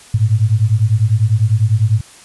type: beating tone pair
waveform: sine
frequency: 103.83 / 113.83 Hz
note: G#2 / A#2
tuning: 0 / -41 cents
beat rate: 10 Hz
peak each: -13 dBFS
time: 0.14-2.01 s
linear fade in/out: 5 ms
effects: white hiss -41 dBFS RMS until 2.24 s + resampled to 24000 Hz